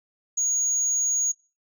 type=tone; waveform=sine; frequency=6680 Hz; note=G#8; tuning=9 cents sharp; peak=-20 dBFS; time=0.37-1.32 s; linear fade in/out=10 ms; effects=noise-tail reverb RT60 0.3 s tail -22 dB re dry + tanh soft clip ceiling -18 dBFS